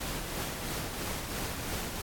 pink noise with tremolo, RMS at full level -35 dBFS, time 0-2.02 s, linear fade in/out 10 ms, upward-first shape sine, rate 3 Hz, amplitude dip 35%, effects AAC 64 kbps

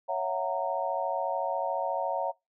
sine chord, F# dominant seventh, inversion second, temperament just, 555 / 666 / 740 / 925 Hz, C#5 / E5 / F#5 / A#5, +2 / +18 / 0 / -14 cents, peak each -33 dBFS, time 0.08-2.32 s, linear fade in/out 20 ms, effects noise-tail reverb RT60 0.2 s tail -24 dB re dry

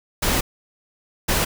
pink noise bursts at uneven times, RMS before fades -20 dBFS, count 2, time 0.22-0.41 / 1.28-1.45 s, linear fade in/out 10 ms, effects none

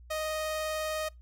sawtooth tone with vibrato, 622.3 Hz, D#5, in tune, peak -27 dBFS, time 0.1-1.09 s, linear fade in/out 10 ms, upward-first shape sine, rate 20 Hz, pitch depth 10 cents each way, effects noise-tail reverb RT60 0.2 s tail -24 dB re dry + added 60 Hz sine -49 dBFS peak until 1.21 s

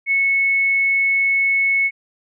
sine tone, 2201 Hz, C#7, 13 cents flat, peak -14 dBFS, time 0.06-1.91 s, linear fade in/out 50 ms, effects none

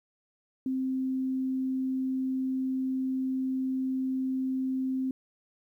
sine tone, 261.6 Hz, C4, in tune, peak -27 dBFS, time 0.66-5.11 s, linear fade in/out 2 ms, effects 11-bit

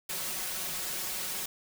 white noise with comb filter, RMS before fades -35 dBFS, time 0.09-1.46 s, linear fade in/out 5 ms, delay 5.4 ms, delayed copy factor +0.95, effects none

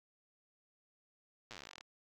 slowing click train, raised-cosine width 0.2 ms, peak -30 dBFS, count 20, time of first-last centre 1.51-1.809 s, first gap 8 ms, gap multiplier 1.07, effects AAC 48 kbps

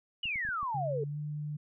sine exponential sweep, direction down, 2990 to 415.3 Hz, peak -31 dBFS, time 0.23-1.04 s, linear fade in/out 5 ms
clicks, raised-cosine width 5 ms, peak -37 dBFS, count 5, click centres 0.256 / 0.358 / 0.451 / 0.489 / 0.63 s
sine tone with pitch glide, 140.8 to 149.17 Hz, C#3 to D3, +27 to +27 cents, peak -34 dBFS, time 0.74-1.57 s, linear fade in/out 10 ms, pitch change +100 cents, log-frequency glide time 0.98-1.18 s
effects none

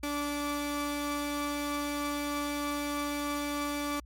sawtooth tone pair together, 290 / 1163.2 Hz, D4 / D6, -22 / -17 cents, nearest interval 2 octaves, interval 2405 cents, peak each -28 / -33 dBFS, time 0.03-4 s, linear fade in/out 5 ms, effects added 60 Hz sine -48 dBFS peak until 4.05 s + MP3 64 kbps

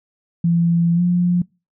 sine tone with pitch glide, 169.6 to 176.6 Hz, E3 to F3, +50 to +20 cents, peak -13 dBFS, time 0.44-1.42 s, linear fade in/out 5 ms, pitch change +70 cents, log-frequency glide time 0.95-1.01 s, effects noise-tail reverb RT60 0.3 s tail -26 dB re dry

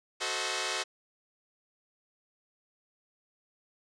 5% pulse chord, F# diminished seventh, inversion none, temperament equal with one note detuned, 370 / 440 / 523.3 / 636.4 Hz, F#4 / A4 / C5 / Eb5, 0 / 0 / 0 / +39 cents, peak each -25 dBFS, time 0.2-0.84 s, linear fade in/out 20 ms, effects resampled to 22050 Hz

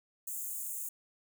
white high-pass noise, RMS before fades -39 dBFS, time 0.27-0.89 s, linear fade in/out 5 ms, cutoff 6600 Hz, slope 96 dB/octave, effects none

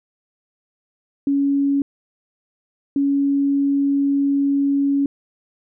sine tone pair in turn, 279.7 / 279.7 Hz, C#4 / C#4, +16 / +16 cents, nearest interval unison, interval 0 cents, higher neither, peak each -15 dBFS, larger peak neither, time 1.27-1.82 / 2.96-5.06 s, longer second, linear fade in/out 2 ms, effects none

